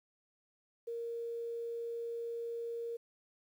sine tone, 466.2 Hz, A#4, in tune, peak -37 dBFS, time 0.87-2.97 s, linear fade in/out 10 ms, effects 11-bit

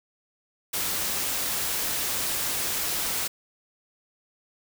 white noise, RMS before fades -28 dBFS, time 0.73-3.28 s, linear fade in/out 10 ms, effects none

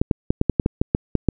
clicks, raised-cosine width 3 ms, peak -3 dBFS, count 11, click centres 0.015 / 0.112 / 0.305 / 0.414 / 0.497 / 0.598 / 0.661 / 0.815 / 0.949 / 1.153 / 1.287 s, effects none

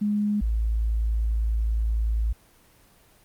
sine tone pair in turn, 207.7 / 55.19 Hz, G#3 / A1, 0 / +6 cents, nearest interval octave + major seventh, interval 2294 cents, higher first, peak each -21 dBFS, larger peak neither, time 0.01-0.41 / 0.41-2.33 s, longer second, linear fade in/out 10 ms, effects pink hiss -57 dBFS RMS until 3.24 s + Opus 24 kbps

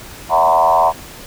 sine tone with frequency modulation, 830.6 Hz, G#5, in tune, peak -9 dBFS, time 0.29-0.93 s, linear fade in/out 50 ms, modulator 82.6 Hz, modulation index 2.6, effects pink hiss -35 dBFS RMS until 1.26 s

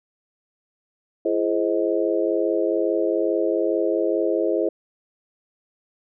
harmonic tone with a mistuned harmonic, 104.8 Hz, G#2, 16 cents sharp, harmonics 3 / 4 / 5 / 6, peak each -23 / -24 / -25 / -26 dBFS, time 1.25-4.69 s, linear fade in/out 5 ms, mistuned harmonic 3, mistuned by +120 cents, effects none

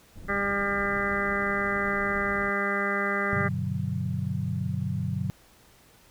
pink low-pass noise, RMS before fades -42 dBFS, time 0.15-2.51 s, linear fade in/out 20 ms, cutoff 290 Hz, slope 12 dB/octave
harmonic tone, 200 Hz, G3, 35 cents sharp, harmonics 1 / 2 / 3 / 4 / 6 / 7 / 8 / 9 / 10, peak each -33 / -33 / -35 / -39 / -31 / -36 / -32 / -36 / -31 dBFS, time 0.28-3.49 s, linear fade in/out 20 ms
sine chord, G major seventh, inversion none, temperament equal, 98 / 123.47 / 146.83 / 185 Hz, G2 / B2 / D3 / F#3, 0 / 0 / 0 / 0 cents, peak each -32 dBFS, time 3.33-5.3 s, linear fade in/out 0 ms
effects pink hiss -57 dBFS RMS until 6.1 s

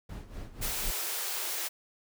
brown noise with tremolo, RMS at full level -37 dBFS, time 0.09-0.91 s, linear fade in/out 5 ms, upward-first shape sine, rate 4.1 Hz, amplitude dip 75%
white high-pass noise, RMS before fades -34 dBFS, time 0.61-1.69 s, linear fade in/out 20 ms, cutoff 330 Hz, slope 96 dB/octave
effects none

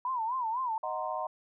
sine tone with vibrato, 960 Hz, B5, 49 cents flat, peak -29 dBFS, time 0.05-0.78 s, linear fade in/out 2 ms, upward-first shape sine, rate 4 Hz, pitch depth 160 cents each way
sine chord, C half-diminished seventh, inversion first, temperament equal, 622.3 / 740 / 932.3 / 1046.5 Hz, Eb5 / Gb5 / Bb5 / C6, 0 / 0 / 0 / 0 cents, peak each -37 dBFS, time 0.83-1.27 s, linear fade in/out 5 ms
effects none

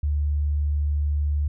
sine tone, 73.4 Hz, D2, in tune, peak -20 dBFS, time 0.03-1.48 s, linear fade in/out 5 ms, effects none

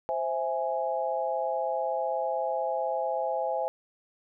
sine chord, C augmented, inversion none, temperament equal, 523.3 / 659.3 / 830.6 Hz, C5 / E5 / G#5, 0 / 0 / 0 cents, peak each -31 dBFS, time 0.09-3.68 s, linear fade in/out 0 ms, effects none

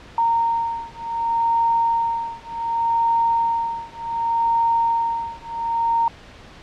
sine beating tone pair, 923 / 923.67 Hz, A#5 / A#5, -17 / -16 cents, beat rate 0.67 Hz, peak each -21 dBFS, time 0.18-6.08 s, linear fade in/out 2 ms, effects pink hiss -43 dBFS RMS until 6.62 s + low-pass 4000 Hz 12 dB/octave

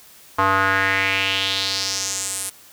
square tone with band-pass filter sweep, 96.6 Hz, G2, 25 cents flat, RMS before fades -21 dBFS, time 0.38-2.5 s, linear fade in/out 10 ms, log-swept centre 1100 to 10000 Hz, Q 3.3, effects white hiss -47 dBFS RMS until 2.72 s

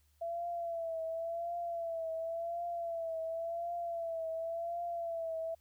sine tone with vibrato, 670 Hz, E5, 28 cents sharp, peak -35 dBFS, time 0.21-5.55 s, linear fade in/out 10 ms, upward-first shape triangle, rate 0.92 Hz, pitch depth 61 cents each way, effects added 74 Hz sine -68 dBFS peak until 5.6 s + white hiss -75 dBFS RMS until 5.6 s

